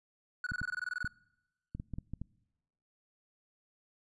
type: tone bursts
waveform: triangle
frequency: 1471 Hz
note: F#6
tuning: 11 cents flat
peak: -31 dBFS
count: 14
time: 0.44-1.077 s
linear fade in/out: 2 ms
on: 26 ms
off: 21 ms
type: clicks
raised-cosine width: 5 ms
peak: -27 dBFS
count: 9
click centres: 0.519 / 0.616 / 1.046 / 1.75 / 1.799 / 1.937 / 1.985 / 2.136 / 2.216 s
effects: noise-tail reverb RT60 1.0 s tail -24 dB re dry + resampled to 24000 Hz